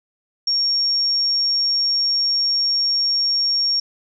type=tone; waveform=sine; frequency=5540 Hz; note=F8; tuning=15 cents flat; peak=-16 dBFS; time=0.47-3.8 s; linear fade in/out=5 ms; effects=none